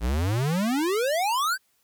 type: exponential sweep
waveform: square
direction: up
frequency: 53.7 to 1615 Hz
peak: -23 dBFS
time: 0-1.58 s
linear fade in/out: 50 ms
effects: white hiss -68 dBFS RMS until 1.83 s